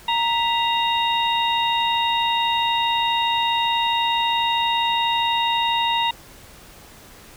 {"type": "harmonic tone with a mistuned harmonic", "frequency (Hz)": 932.3, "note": "A#5", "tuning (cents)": 0, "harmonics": [1, 2, 3, 4], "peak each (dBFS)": [-20, -30, -25, -25], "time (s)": [0.08, 6.11], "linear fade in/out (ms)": 5, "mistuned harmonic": 2, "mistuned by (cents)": 100, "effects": ["pink hiss -45 dBFS RMS until 7.36 s"]}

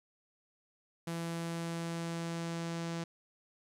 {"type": "tone with low-pass filter sweep", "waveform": "sawtooth", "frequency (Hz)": 167.5, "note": "E3", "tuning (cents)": 28, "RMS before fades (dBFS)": -38, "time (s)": [1.07, 3.04], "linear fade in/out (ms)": 5, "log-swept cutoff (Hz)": [11000, 7000], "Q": 1.2, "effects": ["12-bit"]}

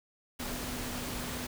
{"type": "tone in noise", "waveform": "sine", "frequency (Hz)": 246.9, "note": "B3", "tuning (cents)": 0, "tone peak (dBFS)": -42, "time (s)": [0.39, 1.47], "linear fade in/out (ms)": 10, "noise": "pink", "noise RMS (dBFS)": -38, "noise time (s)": [0.39, 1.47], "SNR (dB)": -7, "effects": []}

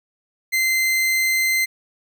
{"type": "tone", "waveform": "40% pulse", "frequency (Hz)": 2073, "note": "C7", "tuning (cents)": -17, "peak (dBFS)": -16, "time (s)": [0.52, 1.66], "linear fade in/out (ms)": 20, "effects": []}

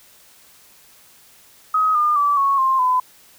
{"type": "tone with pitch steps", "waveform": "sine", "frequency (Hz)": [1265, 1209.3, 1156, 1105.1, 1056.4, 1009.8], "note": ["D#6", "D#6", "D6", "C#6", "C6", "B5"], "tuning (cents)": [28, -50, -28, -6, 16, 38], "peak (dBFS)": -14, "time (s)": [1.74, 3], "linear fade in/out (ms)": 5, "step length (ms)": 210, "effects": ["white hiss -50 dBFS RMS until 3.38 s"]}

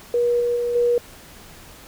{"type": "tone with level steps", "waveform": "sine", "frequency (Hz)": 480, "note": "B4", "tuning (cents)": -49, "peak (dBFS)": [-16, -18, -20, -15], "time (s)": [0.14, 0.98], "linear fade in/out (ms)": 2, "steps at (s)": [0.4, 0.56, 0.75], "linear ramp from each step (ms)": 5, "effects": ["pink hiss -44 dBFS RMS until 1.87 s"]}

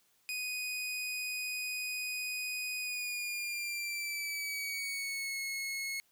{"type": "tone with pitch glide", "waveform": "sawtooth", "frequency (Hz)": [2489, 2179], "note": ["D#7", "C#7"], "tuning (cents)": [0, -30], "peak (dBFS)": -32, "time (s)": [0.29, 6], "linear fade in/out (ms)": 0, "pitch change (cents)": -230, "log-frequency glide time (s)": [2.79, 5.39], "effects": ["white hiss -71 dBFS RMS until 6.11 s"]}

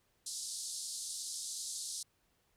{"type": "band-pass noise", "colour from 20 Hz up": "white", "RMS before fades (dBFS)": -42, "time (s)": [0.26, 2.03], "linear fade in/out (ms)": 5, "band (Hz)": [3900, 10000], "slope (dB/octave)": 48, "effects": ["pink hiss -75 dBFS RMS until 2.56 s"]}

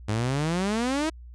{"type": "exponential sweep", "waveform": "sawtooth", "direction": "up", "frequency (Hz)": [102, 328.2], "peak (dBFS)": -20, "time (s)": [0.08, 1.1], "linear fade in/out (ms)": 10, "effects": ["added 60 Hz sine -41 dBFS peak until 1.34 s", "resampled to 22050 Hz"]}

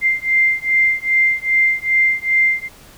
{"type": "beating tone pair", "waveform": "sine", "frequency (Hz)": [2092, 2094.5], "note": ["C7", "C7"], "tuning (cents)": [-1, 1], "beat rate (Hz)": 2.5, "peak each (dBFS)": -16, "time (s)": [0.01, 2.69], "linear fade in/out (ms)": 50, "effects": ["pink hiss -44 dBFS RMS until 2.97 s"]}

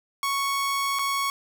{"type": "tone with dropouts", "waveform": "sawtooth", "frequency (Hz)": 1108.7, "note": "C#6", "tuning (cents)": 0, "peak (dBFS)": -20, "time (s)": [0.23, 1.3], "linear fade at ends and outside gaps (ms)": 1, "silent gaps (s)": [0.988, 0.992], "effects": []}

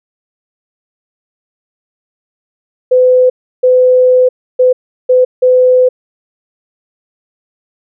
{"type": "tone bursts at uneven times", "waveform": "sine", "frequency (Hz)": 506, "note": "B4", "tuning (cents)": 42, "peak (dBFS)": -4, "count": 5, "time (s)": [[2.91, 3.3], [3.63, 4.29], [4.59, 4.73], [5.09, 5.25], [5.42, 5.89]], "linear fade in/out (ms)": 10, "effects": []}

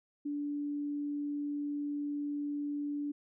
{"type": "tone", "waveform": "sine", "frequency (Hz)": 290.4, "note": "D4", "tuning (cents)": -19, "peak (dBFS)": -33, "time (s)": [0.25, 3.12], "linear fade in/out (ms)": 10, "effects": []}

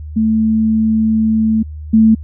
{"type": "tone pair in turn", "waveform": "sine", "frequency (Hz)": [220, 221], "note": ["A3", "A3"], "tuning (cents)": [0, 8], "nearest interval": "unison", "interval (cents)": 8, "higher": "second", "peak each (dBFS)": [-10, -5], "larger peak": "second", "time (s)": [[0.16, 1.63], [1.93, 2.15]], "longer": "first", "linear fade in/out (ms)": 10, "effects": ["added 76 Hz sine -25 dBFS peak until 2.23 s"]}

